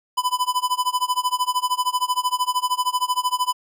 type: tone with tremolo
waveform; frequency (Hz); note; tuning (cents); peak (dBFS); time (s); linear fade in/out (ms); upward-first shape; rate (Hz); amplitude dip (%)
square; 1000; B5; +21; -17; 0.17-3.53; 10; sine; 13; 95
effects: none